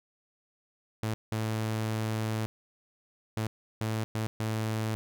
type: tone bursts at uneven times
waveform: sawtooth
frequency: 110 Hz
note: A2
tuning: in tune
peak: -25 dBFS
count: 6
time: 1.03-1.14 / 1.32-2.46 / 3.37-3.47 / 3.81-4.04 / 4.15-4.27 / 4.4-4.95 s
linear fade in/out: 0 ms
effects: none